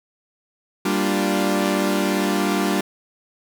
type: chord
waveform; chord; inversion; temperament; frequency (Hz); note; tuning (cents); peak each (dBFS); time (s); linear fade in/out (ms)
sawtooth; G minor seventh; none; equal; 196 / 233.1 / 293.7 / 349.2; G3 / Bb3 / D4 / F4; 0 / 0 / 0 / 0; -18 / -24 / -20 / -21; 0.85-2.81; 5
effects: none